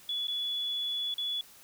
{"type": "tone with dropouts", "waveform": "sine", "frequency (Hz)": 3416, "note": "G#7", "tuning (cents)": 48, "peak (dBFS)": -30, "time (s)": [0.09, 1.41], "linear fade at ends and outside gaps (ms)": 2, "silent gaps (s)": [[0.271, 0.281], [1.141, 1.181]], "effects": ["white hiss -55 dBFS RMS until 1.63 s"]}